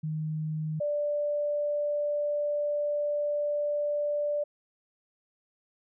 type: tone pair in turn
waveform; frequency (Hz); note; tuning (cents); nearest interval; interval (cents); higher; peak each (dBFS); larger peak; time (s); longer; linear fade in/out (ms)
sine; 155.56 / 587.3; D#3 / D5; 0 / 0; octave + major seventh; 2300; second; -29 / -26; second; 0.03-0.8 / 0.8-4.44; second; 10
effects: none